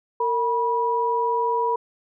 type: tone pair together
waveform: sine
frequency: 458.7 / 972 Hz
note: A#4 / B5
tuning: -28 / -28 cents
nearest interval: octave + minor second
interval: 1300 cents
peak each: -24 / -21 dBFS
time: 0.2-1.76 s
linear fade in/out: 5 ms
effects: none